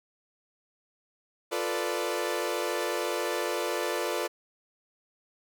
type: chord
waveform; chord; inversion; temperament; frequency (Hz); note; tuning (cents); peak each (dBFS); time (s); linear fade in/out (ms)
sawtooth; B half-diminished seventh; second; equal; 349.2 / 440 / 493.9 / 587.3; F4 / A4 / B4 / D5; 0 / 0 / 0 / 0; -30; 1.51-4.28; 20
effects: none